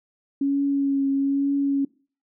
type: tone with vibrato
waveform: sine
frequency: 277.2 Hz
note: C#4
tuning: in tune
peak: -19 dBFS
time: 0.41-1.85 s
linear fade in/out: 5 ms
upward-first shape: triangle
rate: 1.1 Hz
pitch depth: 23 cents each way
effects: noise-tail reverb RT60 0.4 s tail -22 dB re dry